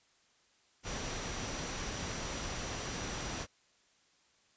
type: tone in noise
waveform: sine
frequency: 5840 Hz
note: F#8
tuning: 24 cents flat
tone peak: -49 dBFS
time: 0.83-3.47 s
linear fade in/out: 50 ms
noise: pink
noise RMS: -39 dBFS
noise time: 0.83-3.47 s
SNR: -13 dB
effects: white hiss -69 dBFS RMS until 4.56 s + resampled to 16000 Hz